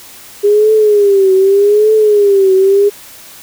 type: tone with vibrato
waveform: sine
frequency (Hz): 406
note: G#4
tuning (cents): -39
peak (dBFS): -5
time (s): 0.43-2.9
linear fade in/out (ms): 20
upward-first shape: triangle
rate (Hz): 0.83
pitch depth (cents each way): 130
effects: white hiss -35 dBFS RMS until 3.42 s